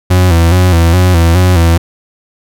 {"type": "tone with vibrato", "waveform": "40% pulse", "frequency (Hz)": 87.31, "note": "F2", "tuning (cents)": 0, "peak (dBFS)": -4, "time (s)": [0.1, 1.78], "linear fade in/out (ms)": 10, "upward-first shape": "square", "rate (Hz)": 2.4, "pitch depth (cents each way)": 75, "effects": []}